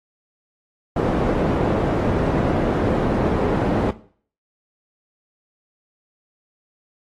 white low-pass noise, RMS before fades -20 dBFS, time 0.96-3.91 s, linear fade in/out 5 ms, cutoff 480 Hz, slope 12 dB/octave, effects noise-tail reverb RT60 0.5 s tail -17 dB re dry + AAC 32 kbps

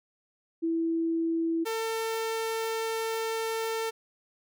sine / sawtooth tone pair in turn, 329.6 / 449 Hz, E4 / A4, 0 / +35 cents, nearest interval perfect fourth, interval 535 cents, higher second, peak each -25 dBFS, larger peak neither, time 0.62-1.65 / 1.65-3.91 s, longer second, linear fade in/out 20 ms, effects none

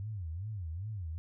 sine tone with vibrato, 93.2 Hz, F#2, 13 cents sharp, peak -36 dBFS, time 0-1.18 s, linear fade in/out 0 ms, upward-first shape sine, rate 2.5 Hz, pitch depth 290 cents each way, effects none

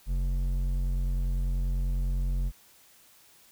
sine tone with hard clipping, 45.13 Hz, F#1, 42 cents flat, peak -27 dBFS, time 0.06-2.52 s, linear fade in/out 50 ms, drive 8 dB, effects white hiss -58 dBFS RMS until 3.51 s

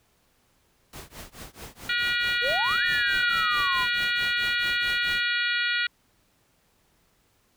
pink noise with tremolo, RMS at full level -39 dBFS, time 0.93-5.24 s, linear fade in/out 2 ms, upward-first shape triangle, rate 4.6 Hz, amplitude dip 100%
harmonic tone, 479.7 Hz, A#4, 50 cents sharp, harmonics 3 / 4 / 5 / 6 / 7 / 8 / 9, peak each -27 / -29 / -31 / -33 / -34 / -35 / -36 dBFS, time 1.89-5.87 s, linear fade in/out 5 ms
sine exponential two-way sweep, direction up then down, 448.1 to 1856 to 986 Hz, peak -26 dBFS, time 2.41-3.87 s, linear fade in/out 50 ms, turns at 2.85 s
effects pink hiss -66 dBFS RMS until 7.56 s

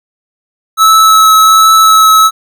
square tone with vibrato, 1300 Hz, E6, 24 cents flat, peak -3 dBFS, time 0.77-2.31 s, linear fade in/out 50 ms, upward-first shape triangle, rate 1.3 Hz, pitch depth 12 cents each way, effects none

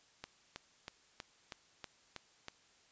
click train, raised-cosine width 0.2 ms, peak -26 dBFS, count 8, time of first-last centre 0.24-2.484 s, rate 3.12 Hz, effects white hiss -67 dBFS RMS until 2.91 s + resampled to 16000 Hz

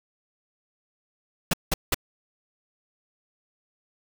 pink noise bursts, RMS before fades -22 dBFS, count 3, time 1.51-1.945 s, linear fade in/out 5 ms, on 25 ms, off 180 ms, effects none

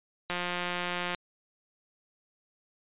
click train, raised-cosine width 0.3 ms, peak -16 dBFS, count 151, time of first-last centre 0.3-1.147 s, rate 177 Hz, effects resampled to 8000 Hz

